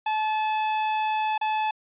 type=tone with dropouts; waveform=45% pulse; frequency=864 Hz; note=A5; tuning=32 cents flat; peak=-23 dBFS; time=0.06-1.71 s; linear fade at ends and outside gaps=5 ms; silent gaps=1.379-1.412 s; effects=resampled to 8000 Hz